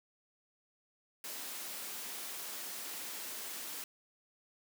white high-pass noise, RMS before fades -43 dBFS, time 1.24-3.84 s, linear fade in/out 2 ms, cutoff 190 Hz, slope 24 dB/octave, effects none

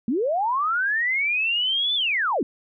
sine linear two-way sweep, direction up then down, 207.7 to 3546 to 207.7 Hz, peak -20 dBFS, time 0.08-2.43 s, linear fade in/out 2 ms, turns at 1.95 s, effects none

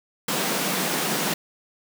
pink high-pass noise, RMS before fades -25 dBFS, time 0.28-1.34 s, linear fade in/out 5 ms, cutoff 150 Hz, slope 96 dB/octave, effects none

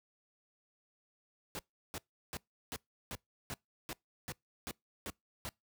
pink noise bursts, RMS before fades -41 dBFS, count 11, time 1.55-5.49 s, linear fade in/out 0 ms, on 40 ms, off 350 ms, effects noise-tail reverb RT60 0.2 s tail -26 dB re dry + high-pass 60 Hz 12 dB/octave

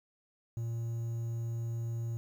triangle tone with quantisation, 115.9 Hz, A#2, 10 cents flat, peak -31 dBFS, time 0.57-2.17 s, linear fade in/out 0 ms, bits 10, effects none

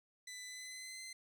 15% pulse tone with pitch glide, 2000 to 2062 Hz, B6 to C7, +21 to -26 cents, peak -40 dBFS, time 0.27-1.13 s, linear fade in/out 5 ms, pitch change +53 cents, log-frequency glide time 0.46-1.02 s, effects none

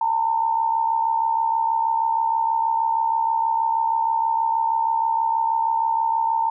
sine tone with amplitude modulation, 906 Hz, A#5, 50 cents flat, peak -15 dBFS, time 0.01-6.5 s, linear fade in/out 5 ms, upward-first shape sine, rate 66.3 Hz, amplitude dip 65%, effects none

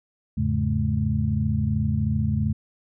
sine tone cluster, 83.4 / 106.3 / 139.2 / 213.9 Hz, E2 / G#2 / C#3 / A3, +21 / +41 / +8 / -49 cents, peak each -26 dBFS, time 0.37-2.53 s, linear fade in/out 10 ms, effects none

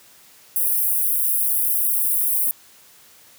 white high-pass noise, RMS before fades -20 dBFS, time 0.56-2.51 s, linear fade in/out 0 ms, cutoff 9800 Hz, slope 48 dB/octave, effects white hiss -50 dBFS RMS until 3.38 s + high-pass 60 Hz 12 dB/octave

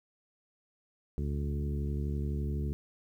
harmonic tone with a mistuned harmonic, 72 Hz, D2, 34 cents flat, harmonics 1 / 2 / 3 / 4 / 5 / 6, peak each -32 / -36 / -40 / -47 / -44 / -48 dBFS, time 1.18-2.73 s, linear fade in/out 0 ms, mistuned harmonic 1, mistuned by +26 cents, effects 11-bit

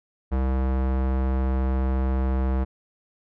square tone with low-pass filter, 65.3 Hz, C2, 3 cents flat, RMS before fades -23 dBFS, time 0.31-2.65 s, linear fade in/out 20 ms, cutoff 1200 Hz, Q 0.78, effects none

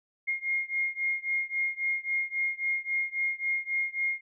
sine beating tone pair, 2135 / 2138.7 Hz, C7 / C7, +34 / +37 cents, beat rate 3.7 Hz, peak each -30 / -31 dBFS, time 0.27-4.21 s, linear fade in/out 20 ms, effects none

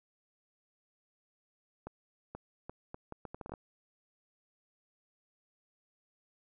accelerating click train, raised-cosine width 1 ms, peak -28 dBFS, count 12, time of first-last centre 1.87-3.538 s, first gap 480 ms, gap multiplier 0.72, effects none

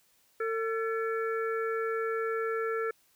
harmonic tone with a mistuned harmonic, 450 Hz, A4, 39 cents sharp, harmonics 1 / 3 / 4 / 5, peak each -30 / -35 / -39 / -45 dBFS, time 0.4-2.91 s, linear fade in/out 5 ms, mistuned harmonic 4, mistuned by -76 cents, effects white hiss -67 dBFS RMS until 3.15 s

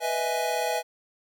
square chord, E major seventh, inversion second, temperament equal, 493.9 / 622.3 / 659.3 / 830.6 Hz, B4 / D#5 / E5 / G#5, 0 / 0 / 0 / 0 cents, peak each -32 / -34 / -31 / -30 dBFS, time 0-0.83 s, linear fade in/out 50 ms, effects none

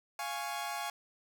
sawtooth chord, Db major, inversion first, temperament equal, 698.5 / 830.6 / 1108.7 Hz, F5 / Ab5 / Db6, 0 / 0 / 0 cents, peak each -37 / -35 / -38 dBFS, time 0.19-0.9 s, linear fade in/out 2 ms, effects none

